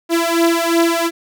sawtooth beating tone pair, 334 / 336.8 Hz, E4 / E4, +23 / +37 cents, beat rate 2.8 Hz, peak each -12 dBFS, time 0.09-1.11 s, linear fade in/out 50 ms, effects none

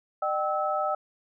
sine tone cluster, 606 / 773 / 1300 Hz, D#5 / G5 / E6, -46 / -24 / -24 cents, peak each -29 dBFS, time 0.22-0.95 s, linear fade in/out 5 ms, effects none

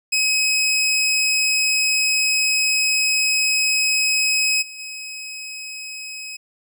20% pulse tone with level steps, 2544 Hz, D#7, 38 cents sharp, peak -12 / -30 / -26 dBFS, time 0.12-6.37 s, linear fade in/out 10 ms, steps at 4.61 / 4.78 s, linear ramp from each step 20 ms, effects none

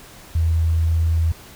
sine tone, 81.8 Hz, E2, 13 cents flat, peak -15 dBFS, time 0.35-1.32 s, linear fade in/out 5 ms, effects pink hiss -43 dBFS RMS until 1.55 s

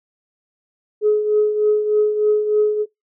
sine tone with tremolo, 423 Hz, G#4, 32 cents sharp, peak -10 dBFS, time 1.01-2.86 s, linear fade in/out 50 ms, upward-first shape triangle, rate 3.3 Hz, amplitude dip 65%, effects noise-tail reverb RT60 0.2 s tail -26 dB re dry + tanh soft clip ceiling -7 dBFS

